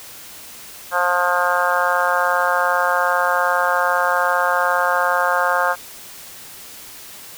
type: harmonic tone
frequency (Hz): 177.5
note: F3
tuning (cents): +28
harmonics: 3 / 4 / 5 / 6 / 7 / 8 / 9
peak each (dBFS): -23 / -23 / -23 / -23 / -23 / -23 / -23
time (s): 0.91-5.76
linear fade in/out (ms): 50
effects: white hiss -38 dBFS RMS until 7.37 s